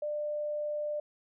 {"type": "tone", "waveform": "sine", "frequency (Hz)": 596, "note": "D5", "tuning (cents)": 25, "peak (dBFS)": -31, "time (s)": [0.02, 1], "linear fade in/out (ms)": 5, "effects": []}